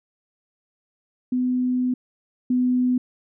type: tone pair in turn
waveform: sine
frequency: 251.4 / 250.5 Hz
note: B3 / B3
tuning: +31 / +25 cents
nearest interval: unison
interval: 6 cents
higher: first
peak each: -19 / -17 dBFS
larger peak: second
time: 1.32-1.94 / 2.5-2.98 s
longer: first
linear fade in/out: 5 ms
effects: none